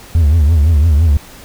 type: tone with vibrato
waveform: triangle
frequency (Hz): 77.78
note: D#2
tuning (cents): 0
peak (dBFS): -4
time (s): 0.15-1.17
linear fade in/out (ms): 0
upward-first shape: triangle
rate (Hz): 5.9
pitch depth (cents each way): 190
effects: tanh soft clip ceiling 0 dBFS + pink hiss -37 dBFS RMS until 1.44 s

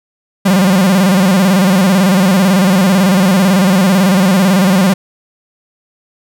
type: tone with vibrato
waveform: 45% pulse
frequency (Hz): 188.9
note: F#3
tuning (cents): +36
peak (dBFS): -7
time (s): 0.45-4.94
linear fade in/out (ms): 10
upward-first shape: square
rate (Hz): 18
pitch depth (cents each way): 93
effects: none

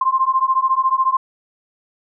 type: beating tone pair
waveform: sine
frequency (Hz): 1046 / 1060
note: C6 / C6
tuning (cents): -1 / +22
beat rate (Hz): 14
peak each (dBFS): -17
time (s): 0.01-1.17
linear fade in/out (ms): 5
effects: none

